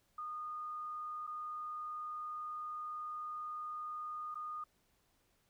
sine tone with dropouts, 1227 Hz, D#6, 25 cents flat, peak -40 dBFS, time 0.18-4.64 s, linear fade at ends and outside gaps 5 ms, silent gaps 1.268-1.274 / 4.345-4.354 s, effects pink hiss -75 dBFS RMS until 5.49 s

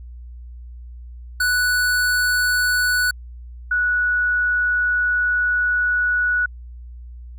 square / sine tone pair in turn, 1480 / 1469.8 Hz, F#6 / F#6, 0 / -12 cents, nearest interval unison, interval 12 cents, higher first, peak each -17 / -16 dBFS, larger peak second, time 1.4-3.11 / 3.71-6.46 s, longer second, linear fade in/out 5 ms, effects added 60 Hz sine -34 dBFS peak until 7.38 s

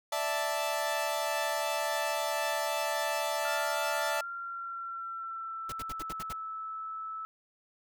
sawtooth chord, D suspended second, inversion none, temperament equal, 587.3 / 659.3 / 880 Hz, D5 / E5 / A5, 0 / 0 / 0 cents, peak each -31 / -30 / -30 dBFS, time 0.12-4.21 s, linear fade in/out 5 ms
sine tone with pitch glide, 1395 to 1309.1 Hz, F6 to E6, -2 to -12 cents, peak -36 dBFS, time 3.45-7.25 s, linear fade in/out 0 ms, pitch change -110 cents, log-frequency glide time 3.98-6.15 s
pink noise bursts, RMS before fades -41 dBFS, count 7, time 5.69-6.329 s, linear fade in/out 5 ms, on 33 ms, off 68 ms
effects none

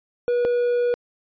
triangle tone pair in turn, 484.4 / 484.4 Hz, B4 / B4, -34 / -34 cents, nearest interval unison, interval 0 cents, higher neither, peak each -16 dBFS, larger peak neither, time 0.28-0.45 / 0.45-0.94 s, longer second, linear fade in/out 0 ms, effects resampled to 11025 Hz

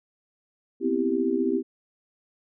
sine chord, C major seventh, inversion third, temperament equal, 246.9 / 261.6 / 329.6 / 392 Hz, B3 / C4 / E4 / G4, 0 / 0 / 0 / 0 cents, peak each -30 / -27 / -27 / -26 dBFS, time 0.8-1.63 s, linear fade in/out 50 ms, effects none

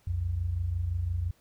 sine tone pair together, 62.4 / 88.25 Hz, B1 / F2, +19 / +19 cents, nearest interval tritone, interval 600 cents, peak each -34 / -28 dBFS, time 0.07-1.31 s, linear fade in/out 5 ms, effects pink hiss -66 dBFS RMS until 1.4 s

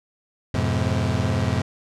30% pulse tone cluster, 88.2 / 106.3 / 127.5 Hz, F2 / G#2 / C3, +18 / +41 / -44 cents, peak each -22 dBFS, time 0.54-1.62 s, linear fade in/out 5 ms, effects low-pass 7000 Hz 12 dB/octave

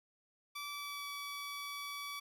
15% pulse tone with pitch glide, 1158 to 1144 Hz, D6 to D6, -25 to -46 cents, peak -35 dBFS, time 0.55-2.2 s, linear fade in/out 10 ms, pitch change -21 cents, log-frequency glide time 0.68-1.08 s, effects none

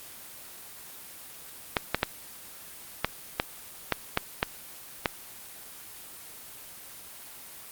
clicks, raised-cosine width 0.3 ms, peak -6 dBFS, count 9, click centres 1.768 / 1.946 / 2.031 / 3.046 / 3.399 / 3.923 / 4.174 / 4.429 / 5.058 s, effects white hiss -45 dBFS RMS until 7.71 s + Opus 24 kbps

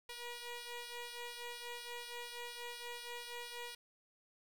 10% pulse ring-modulated tone, 480.7 Hz, B4, 47 cents flat, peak -33 dBFS, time 0.09-3.75 s, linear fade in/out 5 ms, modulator 1440 Hz, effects none

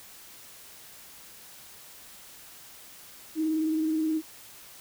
sine tone with vibrato, 315.1 Hz, D#4, 22 cents sharp, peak -24 dBFS, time 3.35-4.22 s, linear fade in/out 50 ms, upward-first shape square, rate 19 Hz, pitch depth 22 cents each way, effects white hiss -49 dBFS RMS until 4.8 s

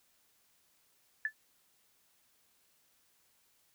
sine tone with exponential decay, 1744 Hz, A6, 16 cents flat, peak -26 dBFS, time 1.25-1.33 s, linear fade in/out 2 ms, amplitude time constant 16 ms, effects white hiss -71 dBFS RMS until 3.74 s

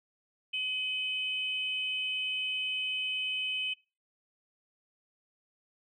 sine tone pair together, 2545 / 3027 Hz, D#7 / F#7, +39 / +39 cents, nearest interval minor third, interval 300 cents, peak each -33 / -32 dBFS, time 0.53-3.74 s, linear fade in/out 10 ms, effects noise-tail reverb RT60 0.3 s tail -22 dB re dry + tanh soft clip ceiling -22 dBFS

